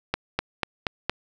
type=accelerating click train; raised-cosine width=0.3 ms; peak=-7 dBFS; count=5; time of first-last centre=0.14-1.096 s; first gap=250 ms; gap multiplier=0.97; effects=none